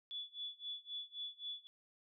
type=tone with tremolo; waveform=sine; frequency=3436 Hz; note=A7; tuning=42 cents flat; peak=-40 dBFS; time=0.11-1.67 s; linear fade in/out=0 ms; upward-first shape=sine; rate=3.8 Hz; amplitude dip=95%; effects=none